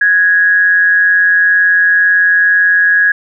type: tone with amplitude modulation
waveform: sine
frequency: 1661.2 Hz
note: G#6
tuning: in tune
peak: -4 dBFS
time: 0.01-3.12 s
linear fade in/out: 5 ms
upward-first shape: sine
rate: 178 Hz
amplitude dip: 50%
effects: none